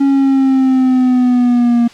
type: linear sweep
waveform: triangle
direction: down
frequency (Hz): 277.2 to 235.1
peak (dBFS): -6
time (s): 0-1.88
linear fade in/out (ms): 10
effects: white hiss -39 dBFS RMS until 1.93 s + low-pass 5000 Hz 12 dB/octave